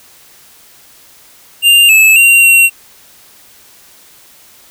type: tone with pitch steps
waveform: square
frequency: 2794 / 2607 / 2759 / 2739 Hz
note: F7 / E7 / F7 / F7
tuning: 0 / -20 / -22 / -34 cents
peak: -4 dBFS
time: 1.62-2.7 s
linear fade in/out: 50 ms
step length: 270 ms
effects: white hiss -42 dBFS RMS until 4.7 s